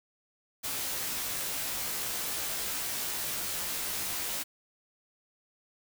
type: noise with comb filter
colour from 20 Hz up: white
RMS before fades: -34 dBFS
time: 0.63-4.44 s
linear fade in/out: 20 ms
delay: 16 ms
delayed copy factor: -0.85
effects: none